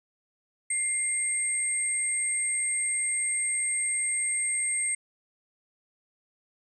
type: tone pair together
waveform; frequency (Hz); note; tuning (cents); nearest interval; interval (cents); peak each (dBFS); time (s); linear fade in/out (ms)
sine; 2104 / 8439; C7 / C9; +9 / +14; 2 octaves; 2405; -32 / -26; 0.7-4.95; 5
effects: none

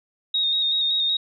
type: tone with vibrato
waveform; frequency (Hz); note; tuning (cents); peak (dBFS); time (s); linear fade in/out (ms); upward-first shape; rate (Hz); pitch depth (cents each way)
sine; 3729; A#7; 0; -19; 0.34-1.17; 5; square; 5.3; 25
effects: none

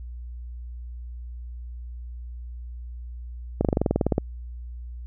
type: slowing click train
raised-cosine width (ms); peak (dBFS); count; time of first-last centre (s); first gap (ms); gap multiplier
2; -7; 13; 3.61-4.181; 38; 1.04
effects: added 60 Hz sine -34 dBFS peak until 5.06 s

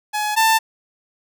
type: tone pair in turn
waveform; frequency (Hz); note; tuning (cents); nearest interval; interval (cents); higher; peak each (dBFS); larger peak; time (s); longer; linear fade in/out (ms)
sawtooth; 844 / 889.7; G#5 / A5; +28 / +19; minor second; 91; second; -16 / -9; second; 0.13-0.36 / 0.36-0.59; neither; 20
effects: none

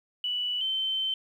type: tone pair in turn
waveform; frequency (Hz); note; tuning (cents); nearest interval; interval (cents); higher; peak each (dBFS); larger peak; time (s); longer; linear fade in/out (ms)
sine; 2960 / 3089; F#7 / G7; 0 / -26; minor second; 74; second; -27 / -26; second; 0.24-0.61 / 0.61-1.14; second; 2
effects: 10-bit

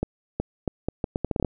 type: accelerating click train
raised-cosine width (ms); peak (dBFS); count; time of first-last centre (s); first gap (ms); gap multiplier
2; -11; 12; 0.03-1.447; 370; 0.75
effects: none

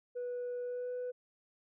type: tone with pitch glide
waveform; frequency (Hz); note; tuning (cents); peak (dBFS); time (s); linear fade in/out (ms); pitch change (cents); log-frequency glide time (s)
sine; 490.4 to 496.4; B4 to B4; -12 to +9; -34; 0.15-1.12; 20; +21; 0.63-0.92
effects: tanh soft clip ceiling -34 dBFS

